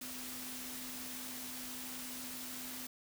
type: tone in noise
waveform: sine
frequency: 252.8 Hz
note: B3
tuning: 41 cents sharp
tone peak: -50 dBFS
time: 0.01-2.87 s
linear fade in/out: 5 ms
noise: white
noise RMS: -45 dBFS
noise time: 0.01-2.87 s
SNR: -8 dB
effects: none

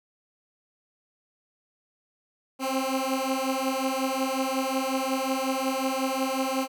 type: beating tone pair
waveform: 15% pulse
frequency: 262.1 / 267.6 Hz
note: C4 / C4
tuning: +3 / +39 cents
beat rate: 5.5 Hz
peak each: -22 dBFS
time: 2.59-6.68 s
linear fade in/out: 50 ms
effects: none

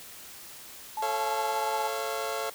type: tone with vibrato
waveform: sine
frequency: 863 Hz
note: A5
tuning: 34 cents flat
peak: -29 dBFS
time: 0.97-1.88 s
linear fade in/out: 5 ms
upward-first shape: sine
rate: 5.6 Hz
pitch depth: 12 cents each way
type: chord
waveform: 25% pulse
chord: A augmented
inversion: none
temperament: just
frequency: 440 / 550 / 687.5 Hz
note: A4 / C#5 / E#5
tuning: 0 / -14 / -27 cents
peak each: -31 dBFS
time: 1.02-2.5 s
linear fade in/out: 5 ms
effects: white hiss -46 dBFS RMS until 2.54 s

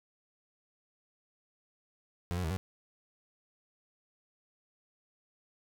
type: tone with pitch steps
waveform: 30% pulse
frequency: 87.5 / 90.9 / 79.2 / 94.3 Hz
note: F2 / F#2 / D#2 / F#2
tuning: +4 / -30 / +31 / +33 cents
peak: -29 dBFS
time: 2.31-2.57 s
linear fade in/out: 0 ms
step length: 65 ms
effects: none

